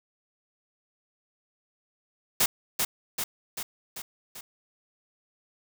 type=noise with echo; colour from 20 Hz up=white; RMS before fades=-22 dBFS; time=2.4-2.46 s; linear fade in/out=5 ms; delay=390 ms; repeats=5; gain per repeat=-4 dB; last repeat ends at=4.41 s; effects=none